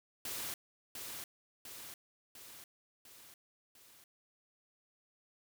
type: noise with echo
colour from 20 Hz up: white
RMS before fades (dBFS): -41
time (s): 0.25-0.54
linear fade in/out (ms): 2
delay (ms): 700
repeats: 5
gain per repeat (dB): -4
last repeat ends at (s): 4.04
effects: none